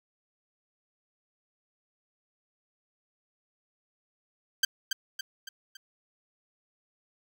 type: tone with echo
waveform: 15% pulse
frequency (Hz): 1568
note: G6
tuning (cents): 0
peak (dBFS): -14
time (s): 4.63-4.65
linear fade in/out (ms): 5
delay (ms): 280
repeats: 4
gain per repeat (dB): -6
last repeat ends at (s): 5.77
effects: none